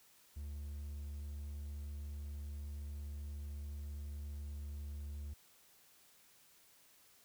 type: tone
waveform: triangle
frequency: 72.7 Hz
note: D2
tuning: 17 cents flat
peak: -40 dBFS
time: 0.36-5.34 s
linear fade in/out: 10 ms
effects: white hiss -66 dBFS RMS until 7.24 s